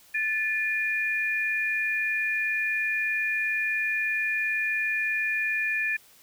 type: tone pair together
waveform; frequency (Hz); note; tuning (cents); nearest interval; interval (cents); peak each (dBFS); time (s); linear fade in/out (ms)
sine; 1750 / 2427; A6 / D#7; -10 / -44; tritone; 566; -27; 0.14-5.97; 10
effects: white hiss -56 dBFS RMS until 6.22 s